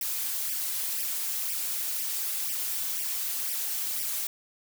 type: noise with flanger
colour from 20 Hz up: blue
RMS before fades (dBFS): -31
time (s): 0.01-4.27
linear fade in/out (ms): 2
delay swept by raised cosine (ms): 0.36 to 5.96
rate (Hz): 2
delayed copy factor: +0.85
effects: none